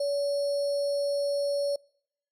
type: tone with sample-and-hold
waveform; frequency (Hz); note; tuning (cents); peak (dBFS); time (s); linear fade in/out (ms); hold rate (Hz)
sine; 568; C#5; +42; -25; 0-1.76; 5; 4900
effects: noise-tail reverb RT60 0.7 s tail -26 dB re dry + low-pass 11000 Hz 12 dB/octave